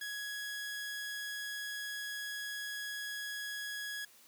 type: tone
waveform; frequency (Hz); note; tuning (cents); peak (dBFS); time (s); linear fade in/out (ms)
sawtooth; 1669; G#6; +8; -35; 0.01-4.05; 5
effects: white hiss -61 dBFS RMS until 4.27 s + high-pass 150 Hz 12 dB/octave